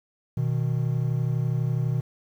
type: tone pair together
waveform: triangle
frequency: 123.47 / 155.56 Hz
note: B2 / D#3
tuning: 0 / 0 cents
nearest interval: major third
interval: 400 cents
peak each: -22 / -25 dBFS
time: 0.37-2.01 s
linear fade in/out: 5 ms
effects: 9-bit